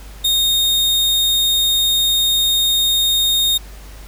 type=tone; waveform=40% pulse; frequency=3700 Hz; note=A#7; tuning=14 cents flat; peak=-12 dBFS; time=0.24-3.58 s; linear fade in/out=10 ms; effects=added 50 Hz sine -34 dBFS peak until 4.07 s + pink hiss -42 dBFS RMS until 4.07 s

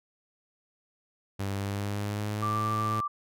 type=tone with pitch glide; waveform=sawtooth; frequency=98.6 to 108.15 Hz; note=G2 to A2; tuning=+11 to -29 cents; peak=-26 dBFS; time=1.39-3.01 s; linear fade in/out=10 ms; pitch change=+160 cents; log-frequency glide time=1.53-2.66 s
type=tone; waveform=sine; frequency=1174.7 Hz; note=D6; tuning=in tune; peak=-28 dBFS; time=2.42-3.08 s; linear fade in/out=10 ms
effects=none

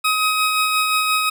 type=tone with tremolo; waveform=20% pulse; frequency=1264 Hz; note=D#6; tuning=27 cents sharp; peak=-10 dBFS; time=0.04-1.3 s; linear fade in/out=10 ms; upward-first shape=sine; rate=5.7 Hz; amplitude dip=30%; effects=none

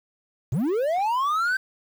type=linear sweep; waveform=triangle; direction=up; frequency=103.83 to 1568 Hz; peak=-19 dBFS; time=0.52-1.57 s; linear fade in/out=5 ms; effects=8-bit

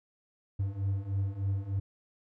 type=beating tone pair; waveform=triangle; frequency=96.1 / 99.4 Hz; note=G2 / G2; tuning=-34 / +25 cents; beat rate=3.3 Hz; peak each=-32 / -29 dBFS; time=0.59-1.8 s; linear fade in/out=10 ms; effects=none

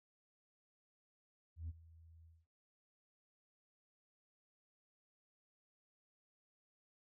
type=tone with ADSR envelope; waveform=sine; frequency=82 Hz; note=E2; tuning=9 cents flat; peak=-38 dBFS; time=1.56-2.46 s; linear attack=130 ms; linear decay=30 ms; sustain=-21 dB; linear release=210 ms; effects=noise-tail reverb RT60 0.8 s tail -25 dB re dry + tanh soft clip ceiling -39 dBFS

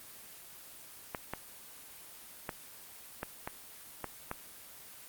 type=clicks; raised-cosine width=0.5 ms; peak=-20 dBFS; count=7; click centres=1.148 / 1.336 / 2.492 / 3.231 / 3.475 / 4.043 / 4.314 s; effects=white hiss -51 dBFS RMS until 5.08 s + Opus 24 kbps

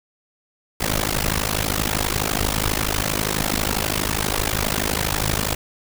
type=noise with amplitude modulation; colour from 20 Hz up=pink; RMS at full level=-18 dBFS; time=0.8-5.55 s; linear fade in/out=10 ms; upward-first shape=sine; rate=52.3 Hz; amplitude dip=100%; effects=none

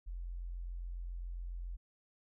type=tone; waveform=sine; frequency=43.65 Hz; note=F1; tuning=in tune; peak=-39 dBFS; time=0.06-1.77 s; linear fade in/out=20 ms; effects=none

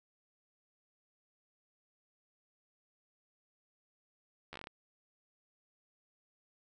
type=slowing click train; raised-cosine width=0.3 ms; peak=-29 dBFS; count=8; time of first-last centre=4.53-4.671 s; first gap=12 ms; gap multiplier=1.17; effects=11-bit

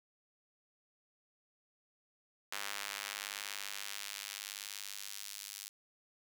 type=tone with high-pass filter sweep; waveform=sawtooth; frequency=100.8 Hz; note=G2; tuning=49 cents sharp; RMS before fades=-44 dBFS; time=2.52-5.69 s; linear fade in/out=5 ms; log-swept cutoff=1500 to 5000 Hz; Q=0.74; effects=10-bit

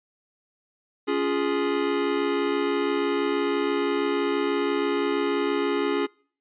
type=chord; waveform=square; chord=Db major; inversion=none; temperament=equal with one note detuned; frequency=280.4 / 349.2 / 415.3 Hz; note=Db4 / F4 / Ab4; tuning=+20 / 0 / 0 cents; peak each=-28 / -29 / -26 dBFS; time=1.07-6.07 s; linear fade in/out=20 ms; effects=noise-tail reverb RT60 0.5 s tail -26 dB re dry + resampled to 8000 Hz

